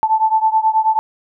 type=beating tone pair; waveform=sine; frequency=875 / 884.3 Hz; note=A5 / A5; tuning=-10 / +8 cents; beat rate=9.3 Hz; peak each=-14 / -16 dBFS; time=0.03-0.99 s; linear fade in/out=0 ms; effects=none